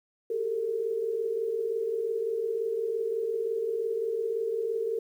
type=tone cluster; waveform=sine; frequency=390.9 / 408.6 / 454.3 Hz; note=G4 / G#4 / A#4; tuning=-5 / -28 / -45 cents; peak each=-37 / -35 / -28 dBFS; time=0.3-4.99 s; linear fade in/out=5 ms; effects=10-bit